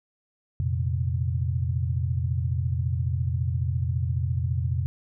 sine chord, F suspended fourth, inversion none, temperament just, 87.31 / 116.41 / 130.96 Hz, F2 / Bb2 / C3, 0 / -2 / +2 cents, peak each -26 / -29 / -28 dBFS, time 0.6-4.86 s, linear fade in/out 0 ms, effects none

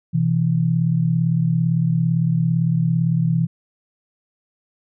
sine tone pair together, 127.05 / 164.81 Hz, B2 / E3, +49 / 0 cents, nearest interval perfect fourth, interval 451 cents, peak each -20 / -17 dBFS, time 0.13-3.47 s, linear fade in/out 20 ms, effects none

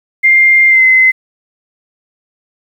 sine tone with pitch glide, 2106 to 2052 Hz, C7 to C7, +11 to -34 cents, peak -4 dBFS, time 0.23-1.12 s, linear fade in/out 20 ms, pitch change -45 cents, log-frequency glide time 0.67-0.84 s, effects 7-bit

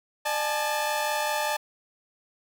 sawtooth tone cluster, 601 / 828 / 873 Hz, D5 / G#5 / A5, +40 / -5 / -14 cents, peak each -26 / -30 / -24 dBFS, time 0.25-1.57 s, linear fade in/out 10 ms, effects none

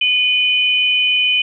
sine tone pair together, 2466 / 3021 Hz, D#7 / F#7, -16 / +35 cents, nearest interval major third, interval 351 cents, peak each -15 dBFS, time 0.01-1.42 s, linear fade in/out 5 ms, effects none

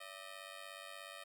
10% pulse ring-modulated tone, 620 Hz, D#5, 6 cents flat, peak -37 dBFS, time 0-1.24 s, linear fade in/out 10 ms, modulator 48.4 Hz, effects none

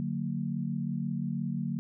sine chord, D augmented, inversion none, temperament just, 146.83 / 183.54 / 229.4 Hz, D3 / F#3 / A#3, 0 / -14 / -28 cents, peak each -34 dBFS, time 0-1.79 s, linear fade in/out 0 ms, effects none

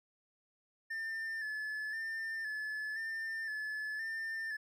triangle tone with vibrato, 1760 Hz, A6, in tune, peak -35 dBFS, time 0.9-4.57 s, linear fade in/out 10 ms, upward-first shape square, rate 0.97 Hz, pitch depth 36 cents each way, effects none

